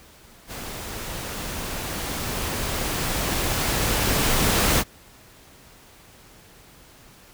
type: noise with level ramp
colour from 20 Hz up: pink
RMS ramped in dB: -35 to -19 dBFS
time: 0.47-4.84 s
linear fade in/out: 50 ms
effects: pink hiss -50 dBFS RMS until 7.33 s